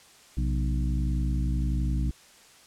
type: harmonic tone with a mistuned harmonic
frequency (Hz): 61.5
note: B1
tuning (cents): -7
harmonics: 1 / 2 / 3 / 4 / 5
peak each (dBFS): -25 / -31 / -35 / -37 / -39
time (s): 0.37-2.11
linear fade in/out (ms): 5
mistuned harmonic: 2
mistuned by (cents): +140
effects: white hiss -54 dBFS RMS until 2.66 s + low-pass 9000 Hz 12 dB/octave